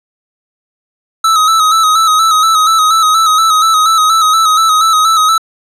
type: tone with vibrato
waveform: square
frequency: 1288 Hz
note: E6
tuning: 41 cents flat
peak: -7 dBFS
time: 1.24-5.38 s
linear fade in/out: 5 ms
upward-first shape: square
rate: 4.2 Hz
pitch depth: 40 cents each way
effects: low-pass 10000 Hz 12 dB/octave